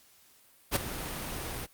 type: noise with ADSR envelope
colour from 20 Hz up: pink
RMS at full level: -24 dBFS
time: 0.71-1.67 s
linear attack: 49 ms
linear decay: 13 ms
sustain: -13 dB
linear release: 32 ms
effects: white hiss -61 dBFS RMS until 1.73 s + Opus 48 kbps